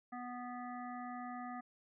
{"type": "harmonic tone", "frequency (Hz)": 246.3, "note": "B3", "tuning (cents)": -5, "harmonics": [1, 3, 5, 7, 8], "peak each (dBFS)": [-46, -46, -49, -57, -57], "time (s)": [0.12, 1.61], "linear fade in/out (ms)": 10, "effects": []}